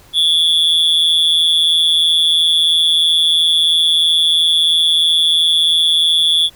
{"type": "tone with amplitude modulation", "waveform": "triangle", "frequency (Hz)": 3419, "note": "G#7", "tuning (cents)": 50, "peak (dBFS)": -5, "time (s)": [0.13, 6.5], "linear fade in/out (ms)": 50, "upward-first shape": "sine", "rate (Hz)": 163, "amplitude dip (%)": 80, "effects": ["pink hiss -46 dBFS RMS until 6.55 s"]}